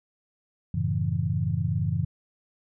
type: chord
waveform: sine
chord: F# minor seventh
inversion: none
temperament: equal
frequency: 92.5 / 110 / 138.59 / 164.81 Hz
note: F#2 / A2 / C#3 / E3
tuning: 0 / 0 / 0 / 0 cents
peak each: -29 dBFS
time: 0.74-2.05 s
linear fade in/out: 5 ms
effects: none